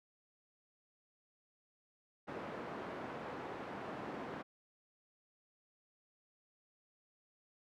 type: band-pass noise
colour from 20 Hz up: pink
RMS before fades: -45 dBFS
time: 2.27-4.43 s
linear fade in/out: 20 ms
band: 220 to 1400 Hz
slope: 12 dB/octave
effects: none